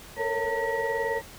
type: tone cluster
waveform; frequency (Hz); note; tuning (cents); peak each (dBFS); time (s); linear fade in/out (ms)
sine; 447.5 / 466.3 / 554 / 907 / 1919; A4 / A#4 / C#5 / A#5 / A#6; +29 / +1 / -1 / -48 / +50; -31; 0.16-1.22; 50
effects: tanh soft clip ceiling -17 dBFS + pink hiss -46 dBFS RMS until 1.38 s